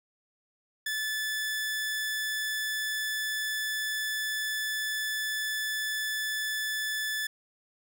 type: tone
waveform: sawtooth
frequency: 1738 Hz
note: A6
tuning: 22 cents flat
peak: -26 dBFS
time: 0.86-7.27 s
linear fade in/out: 5 ms
effects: none